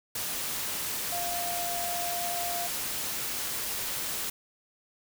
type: tone in noise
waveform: sine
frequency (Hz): 698.5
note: F5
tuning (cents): 0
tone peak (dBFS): -33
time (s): 1.12-2.67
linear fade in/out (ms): 5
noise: white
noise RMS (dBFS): -33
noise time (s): 0.15-4.3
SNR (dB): -3
effects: none